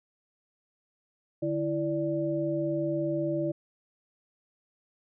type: tone cluster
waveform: sine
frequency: 147.9 / 331.4 / 586 Hz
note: D3 / E4 / D5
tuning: +13 / +9 / -4 cents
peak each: -34 / -29 / -31 dBFS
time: 1.42-3.52 s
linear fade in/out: 10 ms
effects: none